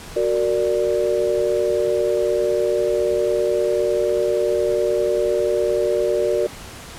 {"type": "chord", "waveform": "sine", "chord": "Gb augmented", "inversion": "none", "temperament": "equal with one note detuned", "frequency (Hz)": [370, 460, 587.3], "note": ["Gb4", "Bb4", "D5"], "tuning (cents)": [0, -23, 0], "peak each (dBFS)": -21, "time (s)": [0.16, 6.47], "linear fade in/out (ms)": 5, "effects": ["pink hiss -37 dBFS RMS until 6.98 s", "low-pass 11000 Hz 12 dB/octave"]}